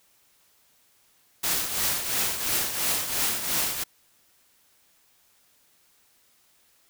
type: noise with tremolo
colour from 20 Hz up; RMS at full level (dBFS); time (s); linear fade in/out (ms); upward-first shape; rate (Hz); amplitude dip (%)
white; -24; 1.43-3.84; 10; triangle; 2.9; 65
effects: white hiss -63 dBFS RMS until 6.89 s

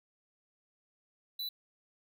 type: tone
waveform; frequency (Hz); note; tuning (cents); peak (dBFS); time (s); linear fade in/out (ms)
square; 3971; B7; +9; -36; 1.39-1.49; 5
effects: none

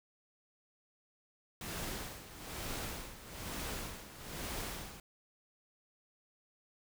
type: noise with tremolo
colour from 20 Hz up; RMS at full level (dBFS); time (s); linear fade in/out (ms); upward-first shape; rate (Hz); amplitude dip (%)
pink; -40; 1.61-5; 2; sine; 1.1; 75
effects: none

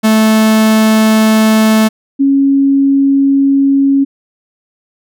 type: tone pair in turn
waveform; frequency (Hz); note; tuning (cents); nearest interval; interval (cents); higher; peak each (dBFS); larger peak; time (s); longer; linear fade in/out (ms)
45% pulse / sine; 218.7 / 275.5; A3 / C#4; -10 / -11; major third; 399; second; -6; neither; 0.03-1.89 / 2.19-4.05; neither; 20
effects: none

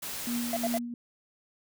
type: noise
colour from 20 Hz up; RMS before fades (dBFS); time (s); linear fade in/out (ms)
white; -37; 0.02-0.79; 10
type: tone with tremolo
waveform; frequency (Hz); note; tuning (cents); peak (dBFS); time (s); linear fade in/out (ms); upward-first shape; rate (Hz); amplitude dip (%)
sine; 238.8; A#3; +42; -28; 0.27-0.94; 2; triangle; 2.8; 60
type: tone bursts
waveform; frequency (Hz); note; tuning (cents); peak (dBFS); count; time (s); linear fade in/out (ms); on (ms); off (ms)
triangle; 676; E5; +43; -25; 3; 0.53-0.774; 2; 36; 68
effects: none

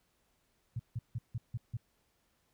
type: tone bursts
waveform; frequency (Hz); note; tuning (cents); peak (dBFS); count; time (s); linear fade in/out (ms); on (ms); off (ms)
sine; 116.54; A#2; 0; -33; 6; 0.76-1.77; 5; 35; 160
effects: pink hiss -75 dBFS RMS until 2.53 s

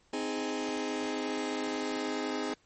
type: chord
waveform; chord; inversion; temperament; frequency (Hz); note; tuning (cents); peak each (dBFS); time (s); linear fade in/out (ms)
sawtooth; Ab major; first; just; 259.6 / 311.5 / 415.3; C4 / Eb4 / Ab4; -13 / +2 / 0; -32; 0.13-2.54; 5
effects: pink hiss -67 dBFS RMS until 2.65 s + MP3 32 kbps

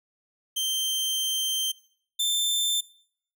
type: tone pair in turn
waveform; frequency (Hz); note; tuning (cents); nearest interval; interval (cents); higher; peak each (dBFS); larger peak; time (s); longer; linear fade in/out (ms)
sawtooth; 3136 / 3558; G7 / A7; 0 / +19; major second; 219; second; -22 / -20; second; 0.56-1.72 / 2.19-2.81; first; 10
effects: noise-tail reverb RT60 0.6 s tail -21 dB re dry

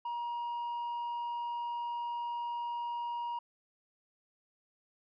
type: tone with tanh clipping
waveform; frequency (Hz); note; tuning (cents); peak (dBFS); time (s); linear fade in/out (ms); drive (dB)
sine; 950; A#5; +33; -35; 0.05-3.39; 5; 3
effects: none

